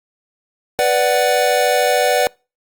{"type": "chord", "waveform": "square", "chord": "B minor", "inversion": "none", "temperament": "equal with one note detuned", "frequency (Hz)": [493.9, 587.3, 744.7], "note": ["B4", "D5", "F#5"], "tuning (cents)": [0, 0, 11], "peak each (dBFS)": -18, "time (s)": [0.79, 2.27], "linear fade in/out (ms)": 0, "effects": ["noise-tail reverb RT60 0.3 s tail -26 dB re dry", "Opus 48 kbps"]}